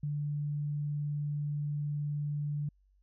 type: tone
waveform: sine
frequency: 146.83 Hz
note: D3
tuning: in tune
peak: -31 dBFS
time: 0.03-2.69 s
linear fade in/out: 5 ms
effects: added 48 Hz sine -64 dBFS peak until 3.02 s